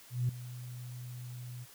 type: tone with ADSR envelope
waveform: sine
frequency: 123.47 Hz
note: B2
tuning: in tune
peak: -25 dBFS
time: 0.1-1.66 s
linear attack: 190 ms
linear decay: 4 ms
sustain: -16 dB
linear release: 37 ms
effects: tanh soft clip ceiling -22 dBFS + white hiss -56 dBFS RMS until 1.74 s